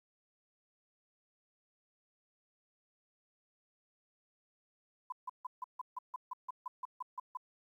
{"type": "tone bursts", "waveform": "sine", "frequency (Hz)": 1006, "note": "B5", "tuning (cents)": 32, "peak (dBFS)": -37, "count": 14, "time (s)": [5.1, 7.372], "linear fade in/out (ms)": 5, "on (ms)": 23, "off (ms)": 150, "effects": ["12-bit"]}